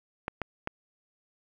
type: clicks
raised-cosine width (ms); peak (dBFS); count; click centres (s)
0.5; -16; 3; 0.281 / 0.417 / 0.674
effects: 9-bit